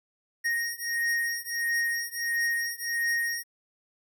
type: beating tone pair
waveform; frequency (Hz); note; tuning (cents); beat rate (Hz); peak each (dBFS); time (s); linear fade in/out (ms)
square; 1864.7 / 1866.2; A#6 / A#6; 0 / +1; 1.5; -30 / -31; 0.44-3.44; 20
effects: 11-bit